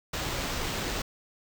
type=noise with sample-and-hold; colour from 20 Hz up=pink; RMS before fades=-32 dBFS; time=0.13-1.02 s; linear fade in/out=5 ms; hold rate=11025 Hz; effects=none